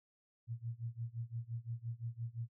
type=tone with tremolo; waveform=sine; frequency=116.54 Hz; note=A#2; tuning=in tune; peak=-36 dBFS; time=0.47-2.49 s; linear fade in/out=50 ms; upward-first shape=sine; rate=5.8 Hz; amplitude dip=95%; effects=none